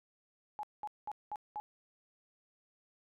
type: tone bursts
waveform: sine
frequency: 842 Hz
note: G#5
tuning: 24 cents sharp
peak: -37 dBFS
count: 5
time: 0.59-1.6 s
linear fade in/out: 0 ms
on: 42 ms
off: 200 ms
effects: none